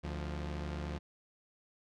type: tone pair together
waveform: sawtooth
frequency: 73.41 / 174.61 Hz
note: D2 / F3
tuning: 0 / 0 cents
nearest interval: octave + minor third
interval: 1500 cents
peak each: -34 / -39 dBFS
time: 0.03-0.99 s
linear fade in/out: 20 ms
effects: low-pass 5000 Hz 12 dB/octave